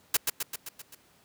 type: noise with echo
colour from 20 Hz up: white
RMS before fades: -23 dBFS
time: 0.14-0.17 s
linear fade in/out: 5 ms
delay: 130 ms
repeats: 6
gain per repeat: -4 dB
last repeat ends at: 0.95 s
effects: pink hiss -62 dBFS RMS until 1.24 s + high-pass 100 Hz 12 dB/octave